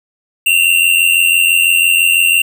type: tone pair together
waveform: square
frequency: 2708 / 2794 Hz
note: E7 / F7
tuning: +46 / 0 cents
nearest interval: minor second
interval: 54 cents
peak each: -12 dBFS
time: 0.46-2.42 s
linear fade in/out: 5 ms
effects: 8-bit